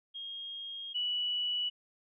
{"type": "tone pair in turn", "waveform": "sine", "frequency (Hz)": [3249, 2948], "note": ["G#7", "F#7"], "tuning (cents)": [-39, -7], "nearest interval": "major second", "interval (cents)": 168, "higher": "first", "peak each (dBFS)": [-39, -30], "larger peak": "second", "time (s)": [[0.14, 0.94], [0.94, 1.7]], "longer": "first", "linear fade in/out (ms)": 20, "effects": []}